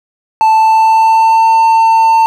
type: tone with pitch glide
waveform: triangle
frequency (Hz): 880 to 899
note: A5 to A5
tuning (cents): 0 to +37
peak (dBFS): -3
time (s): 0.41-2.26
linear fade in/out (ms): 0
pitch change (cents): +37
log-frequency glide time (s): 0.51-1.46
effects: none